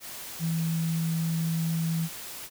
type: tone in noise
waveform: sine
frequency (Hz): 163.9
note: E3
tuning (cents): -10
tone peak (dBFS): -25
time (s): 0.39-2.09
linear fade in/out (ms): 50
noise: white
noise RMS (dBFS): -40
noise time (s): 0-2.5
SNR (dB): +12
effects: none